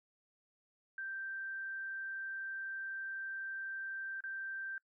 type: tone with dropouts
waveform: sine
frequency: 1568 Hz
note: G6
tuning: in tune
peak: -39 dBFS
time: 0.98-4.78 s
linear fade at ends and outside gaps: 2 ms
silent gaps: 4.206-4.238 s
effects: noise-tail reverb RT60 0.1 s tail -25 dB re dry